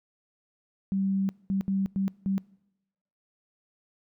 sine tone bursts at uneven times, 194 Hz, G3, 18 cents flat, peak -24 dBFS, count 5, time 0.92-1.29 / 1.5-1.61 / 1.68-1.86 / 1.96-2.08 / 2.26-2.38 s, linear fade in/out 0 ms, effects noise-tail reverb RT60 0.9 s tail -24 dB re dry

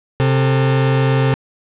40% pulse tone pair together, 132.1 / 444.3 Hz, C3 / A4, +17 / +17 cents, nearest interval octave + major sixth, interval 2100 cents, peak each -12 / -20 dBFS, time 0.2-1.34 s, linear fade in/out 0 ms, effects resampled to 8000 Hz + 7-bit

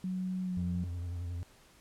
sine tone with pitch glide, 185 to 177.26 Hz, F#3 to F3, 0 to +26 cents, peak -32 dBFS, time 0.04-0.84 s, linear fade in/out 2 ms, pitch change -74 cents, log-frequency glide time 0.43-0.63 s
triangle tone with vibrato, 87.31 Hz, F2, in tune, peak -33 dBFS, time 0.57-1.43 s, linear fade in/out 0 ms, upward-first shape triangle, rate 11 Hz, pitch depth 51 cents each way
effects pink hiss -61 dBFS RMS until 1.8 s + low-pass 12000 Hz 12 dB/octave

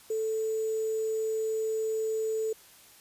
sine tone with sample-and-hold, 440 Hz, A4, in tune, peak -27 dBFS, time 0.1-2.53 s, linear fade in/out 5 ms, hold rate 7350 Hz, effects white hiss -55 dBFS RMS until 3 s + resampled to 32000 Hz

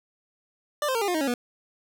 25% pulse tone with pitch steps, 592 / 521.4 / 459.1 / 404.3 / 356.1 / 313.6 / 276.2 / 243.2 Hz, D5 / C5 / A#4 / G#4 / F4 / D#4 / C#4 / B3, +14 / -6 / -26 / -46 / +34 / +14 / -6 / -26 cents, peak -20 dBFS, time 0.82-1.34 s, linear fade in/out 2 ms, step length 65 ms, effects none

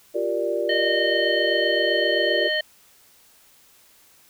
sine chord, G minor seventh, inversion third, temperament equal, 349.2 / 392 / 466.2 / 587.3 Hz, F4 / G4 / Bb4 / D5, 0 / 0 / 0 / 0 cents, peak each -28 / -28 / -28 / -25 dBFS, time 0.14-2.49 s, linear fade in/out 20 ms
harmonic tone, 615 Hz, D#5, 20 cents flat, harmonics 1 / 3 / 5 / 7, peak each -26 / -24 / -26 / -33 dBFS, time 0.69-2.61 s, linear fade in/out 5 ms
effects white hiss -55 dBFS RMS until 4.29 s

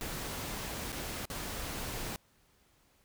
pink noise with dropouts, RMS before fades -39 dBFS, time 0.01-2.16 s, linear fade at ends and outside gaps 0 ms, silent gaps 0.92-0.927 / 1.254-1.301 s, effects pink hiss -68 dBFS RMS until 3.04 s

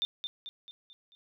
sine tone with echo, 3589 Hz, A7, 34 cents sharp, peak -27 dBFS, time 0.02-0.05 s, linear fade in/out 0 ms, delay 220 ms, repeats 5, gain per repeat -6 dB, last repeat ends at 1.15 s, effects none

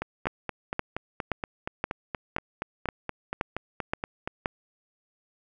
two click trains, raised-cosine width 0.5 ms, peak -11 / -15 dBFS, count 9 / 19, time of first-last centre 0.27-4.458 / 0.02-4.275 s, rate 1.91 / 4.23 Hz, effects none

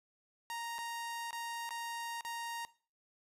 sawtooth tone with dropouts, 932.3 Hz, A#5, in tune, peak -35 dBFS, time 0.5-2.65 s, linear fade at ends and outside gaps 0 ms, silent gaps 0.783-0.788 / 1.308-1.329 / 1.692-1.707 / 2.209-2.249 s, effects noise-tail reverb RT60 0.4 s tail -19 dB re dry + resampled to 32000 Hz

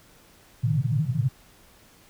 white band-pass noise, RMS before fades -24 dBFS, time 0.63-1.29 s, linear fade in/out 10 ms, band 110 to 160 Hz, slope 96 dB/octave, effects pink hiss -55 dBFS RMS until 2.09 s

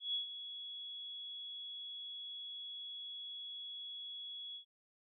sine tone with ADSR envelope, 3362 Hz, G#7, 20 cents sharp, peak -33 dBFS, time 0-4.65 s, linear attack 140 ms, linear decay 120 ms, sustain -11 dB, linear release 99 ms, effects none

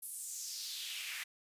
pink noise with high-pass filter sweep, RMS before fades -43 dBFS, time 0.02-1.24 s, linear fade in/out 10 ms, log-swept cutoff 11000 to 1900 Hz, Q 3, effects resampled to 32000 Hz

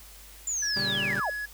sine linear sweep, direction down, 7210 to 530 Hz, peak -27 dBFS, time 0.47-1.3 s, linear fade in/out 5 ms
triangle tone, 1686 Hz, G#6, 26 cents sharp, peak -29 dBFS, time 0.62-1.46 s, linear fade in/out 10 ms
sawtooth chord, G diminished, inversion first, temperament just, 117.6 / 141.12 / 196 Hz, Bb2 / Db3 / G3, +16 / +31 / 0 cents, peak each -35 / -34 / -31 dBFS, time 0.76-1.2 s, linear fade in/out 5 ms
effects added 50 Hz sine -50 dBFS peak until 1.53 s + white hiss -50 dBFS RMS until 1.53 s

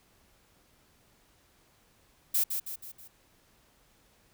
violet noise with echo, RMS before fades -26 dBFS, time 2.34-2.44 s, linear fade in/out 10 ms, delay 160 ms, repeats 4, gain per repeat -6 dB, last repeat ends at 3.08 s, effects pink hiss -65 dBFS RMS until 4.33 s

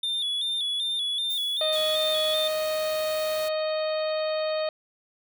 triangle tone with vibrato, 3497 Hz, A7, 11 cents flat, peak -24 dBFS, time 0.03-2.48 s, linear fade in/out 5 ms, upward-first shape square, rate 2.6 Hz, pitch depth 52 cents each way
violet noise with exponential decay, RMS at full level -38 dBFS, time 1.3-2.13 s, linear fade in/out 5 ms, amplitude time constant 180 ms
harmonic tone, 622.3 Hz, D#5, in tune, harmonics 1 / 2 / 3 / 4 / 5 / 6 / 7, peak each -25 / -37 / -42 / -41 / -44 / -40 / -39 dBFS, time 1.61-4.69 s, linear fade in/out 2 ms
white noise, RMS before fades -40 dBFS, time 1.72-3.49 s, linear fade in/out 10 ms
effects none

